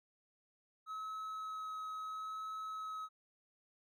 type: tone with vibrato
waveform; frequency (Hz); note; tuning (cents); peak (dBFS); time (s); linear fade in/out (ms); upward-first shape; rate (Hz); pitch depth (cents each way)
triangle; 1283; E6; -47; -39; 0.86-3.09; 50; sine; 0.75; 9
effects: none